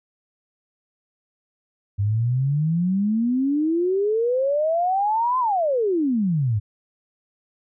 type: exponential two-way sweep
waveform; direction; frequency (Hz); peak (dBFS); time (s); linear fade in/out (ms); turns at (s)
sine; up then down; 98.2 to 1041 to 98.2; -18; 1.98-6.6; 20; 5.39
effects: none